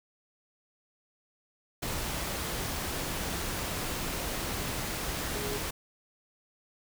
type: tone in noise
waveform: sine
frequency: 415.3 Hz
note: G#4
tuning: in tune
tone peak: -37 dBFS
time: 5.35-5.58 s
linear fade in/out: 10 ms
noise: pink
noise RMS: -34 dBFS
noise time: 1.82-5.71 s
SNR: -6 dB
effects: none